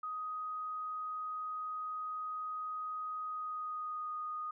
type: tone with pitch glide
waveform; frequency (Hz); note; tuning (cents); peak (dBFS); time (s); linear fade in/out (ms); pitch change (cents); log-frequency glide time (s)
sine; 1252 to 1237.6; D#6 to D#6; +10 to -10; -37; 0.03-4.51; 5; -20; 3.24-4.09
effects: none